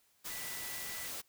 sine tone in noise, 1975.5 Hz, B6, in tune, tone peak -48 dBFS, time 0.29-1.08 s, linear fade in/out 20 ms, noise white, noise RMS -42 dBFS, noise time 0.24-1.22 s, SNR -9 dB, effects white hiss -71 dBFS RMS until 1.28 s

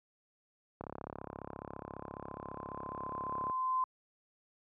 click train, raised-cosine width 1 ms, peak -27 dBFS, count 94, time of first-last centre 0.81-3.498 s, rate 34.6 Hz
sine tone with exponential growth, 1031 Hz, C6, 26 cents flat, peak -28 dBFS, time 1.17-3.84 s, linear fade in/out 2 ms, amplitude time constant 580 ms
effects high-pass 60 Hz 12 dB/octave

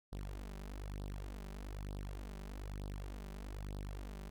sawtooth tone with flanger, 49.48 Hz, G1, 17 cents sharp, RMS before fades -45 dBFS, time 0.12-4.3 s, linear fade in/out 10 ms, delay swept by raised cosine 0.21 to 5.21 ms, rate 1.1 Hz, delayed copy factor +0.85, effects none

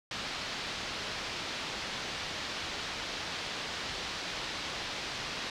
white low-pass noise, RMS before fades -38 dBFS, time 0.11-5.5 s, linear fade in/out 2 ms, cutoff 4800 Hz, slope 24 dB/octave, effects none

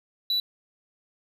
triangle tone, 3951 Hz, B7, in tune, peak -21 dBFS, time 0.3-0.4 s, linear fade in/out 2 ms, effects none

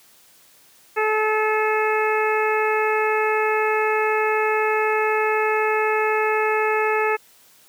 harmonic tone, 432 Hz, A4, 32 cents flat, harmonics 1 / 2 / 3 / 4 / 5 / 6, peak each -21 / -24 / -26 / -27 / -28 / -29 dBFS, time 0.96-7.17 s, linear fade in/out 20 ms, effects white hiss -53 dBFS RMS until 7.68 s + high-pass 100 Hz 12 dB/octave

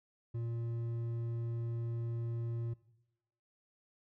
triangle tone with hard clipping, 116.54 Hz, A#2, in tune, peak -37 dBFS, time 0.34-2.74 s, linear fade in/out 10 ms, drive 10 dB, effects noise-tail reverb RT60 0.9 s tail -19 dB re dry

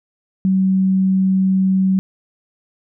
sine tone, 189.7 Hz, F#3, 43 cents sharp, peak -12 dBFS, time 0.45-1.99 s, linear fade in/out 0 ms, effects none

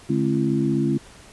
sine tone cluster, 145.8 / 213.8 / 269.7 / 337.2 Hz, D3 / A3 / C#4 / E4, -12 / -49 / -47 / +39 cents, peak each -24 dBFS, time 0.09-0.98 s, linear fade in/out 10 ms, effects pink hiss -47 dBFS RMS until 1.32 s + resampled to 24000 Hz

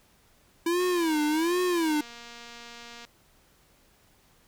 square tone with vibrato, 329.6 Hz, E4, in tune, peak -24 dBFS, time 0.66-2.01 s, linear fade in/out 5 ms, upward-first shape sine, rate 1.3 Hz, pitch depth 170 cents each way
click train, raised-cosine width 0.2 ms, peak -28 dBFS, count 532, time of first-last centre 0.8-3.05 s, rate 236 Hz
effects pink hiss -62 dBFS RMS until 4.47 s

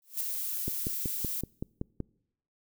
violet noise with exponential growth, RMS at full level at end -31 dBFS, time 0.02-0.21 s, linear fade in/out 2 ms, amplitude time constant 40 ms
violet noise, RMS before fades -34 dBFS, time 0.17-1.41 s, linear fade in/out 2 ms
click train, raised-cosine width 3 ms, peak -20 dBFS, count 8, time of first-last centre 0.68-2.003 s, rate 5.29 Hz
effects noise-tail reverb RT60 0.8 s tail -26 dB re dry

